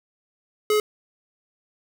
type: tone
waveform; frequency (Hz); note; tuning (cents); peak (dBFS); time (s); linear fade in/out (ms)
square; 424; G#4; +36; -18; 0.7-0.8; 2
effects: none